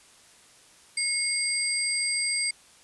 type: tone cluster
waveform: sine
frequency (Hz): 2176 / 4783 / 8320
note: C#7 / D8 / C9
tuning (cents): -33 / +31 / -11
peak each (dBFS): -29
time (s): 0.97-2.51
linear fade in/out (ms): 5
effects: white hiss -55 dBFS RMS until 2.83 s + resampled to 24000 Hz